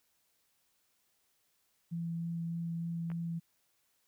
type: tone with vibrato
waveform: sine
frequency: 167.8 Hz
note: E3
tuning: 31 cents sharp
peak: -34 dBFS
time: 1.91-3.4 s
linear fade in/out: 20 ms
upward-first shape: sine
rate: 3.3 Hz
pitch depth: 8 cents each way
type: clicks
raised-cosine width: 0.5 ms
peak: -35 / -36 dBFS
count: 2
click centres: 3.102 / 3.117 s
effects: white hiss -75 dBFS RMS until 4.07 s